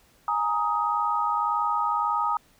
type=chord; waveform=sine; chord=Ab suspended second; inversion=none; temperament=equal with one note detuned; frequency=830.6 / 932.3 / 1253.2 Hz; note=Ab5 / Bb5 / Eb6; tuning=0 / 0 / +12 cents; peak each=-29 / -27 / -25 dBFS; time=0.28-2.37 s; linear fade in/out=2 ms; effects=pink hiss -60 dBFS RMS until 2.59 s